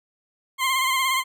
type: tone with vibrato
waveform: 20% pulse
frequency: 1052 Hz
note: C6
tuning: 9 cents sharp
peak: -15 dBFS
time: 0.58-1.24 s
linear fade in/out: 50 ms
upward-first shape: sine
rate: 17 Hz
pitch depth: 44 cents each way
effects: none